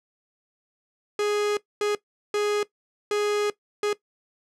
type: tone bursts at uneven times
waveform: 45% pulse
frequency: 415.3 Hz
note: G#4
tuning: in tune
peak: -22 dBFS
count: 5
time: 1.19-1.57 / 1.81-1.95 / 2.34-2.63 / 3.11-3.5 / 3.83-3.93 s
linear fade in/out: 2 ms
effects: noise-tail reverb RT60 0.1 s tail -18 dB re dry + low-pass 8000 Hz 12 dB/octave